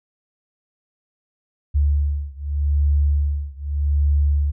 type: beating tone pair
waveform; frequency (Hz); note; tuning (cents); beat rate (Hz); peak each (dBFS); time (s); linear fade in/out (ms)
sine; 72 / 72.83; D2 / D2; -34 / -14; 0.83; -19 / -20; 1.74-4.52; 20
effects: none